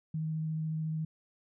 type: tone with vibrato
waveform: sine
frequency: 157.7 Hz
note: D#3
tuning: 24 cents sharp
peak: -31 dBFS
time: 0.14-1.05 s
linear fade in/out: 5 ms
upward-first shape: sine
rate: 14 Hz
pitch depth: 10 cents each way
effects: none